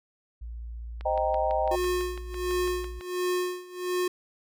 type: tone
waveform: sine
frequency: 57.7 Hz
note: A#1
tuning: 17 cents flat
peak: -35 dBFS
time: 0.41-3 s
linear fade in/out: 10 ms
type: click train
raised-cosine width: 0.3 ms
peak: -26 dBFS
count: 13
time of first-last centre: 1.01-3.01 s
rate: 6 Hz
type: chord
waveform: sine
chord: C minor seventh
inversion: none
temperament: equal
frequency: 523.3 / 622.3 / 784 / 932.3 Hz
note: C5 / Eb5 / G5 / Bb5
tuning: 0 / 0 / 0 / 0 cents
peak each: -31 / -27 / -28 / -32 dBFS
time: 1.05-1.76 s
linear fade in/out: 10 ms
type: tone with tremolo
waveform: square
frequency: 361 Hz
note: F#4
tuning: 43 cents flat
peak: -25 dBFS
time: 1.71-4.08 s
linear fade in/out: 5 ms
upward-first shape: sine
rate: 1.4 Hz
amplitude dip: 90%
effects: none